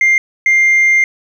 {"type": "tone pair in turn", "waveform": "sine", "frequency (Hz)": [2100, 2100], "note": ["C7", "C7"], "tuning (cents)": [6, 6], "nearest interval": "unison", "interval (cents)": 0, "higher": "neither", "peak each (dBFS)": -5, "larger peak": "neither", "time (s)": [[0.01, 0.18], [0.46, 1.04]], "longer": "second", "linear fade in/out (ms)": 2, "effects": ["tanh soft clip ceiling -6 dBFS", "7-bit"]}